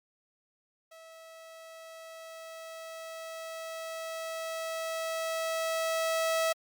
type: tone with level ramp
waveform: sawtooth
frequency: 650 Hz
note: E5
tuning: 24 cents flat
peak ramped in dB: -46 to -22 dBFS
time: 0.91-6.53 s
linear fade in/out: 10 ms
effects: Opus 48 kbps